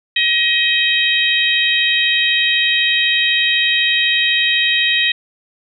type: harmonic tone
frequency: 632 Hz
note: D#5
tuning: 27 cents sharp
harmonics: 3 / 4 / 5 / 6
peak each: -18 / -18 / -18 / -18 dBFS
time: 0.16-5.12 s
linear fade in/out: 5 ms
effects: none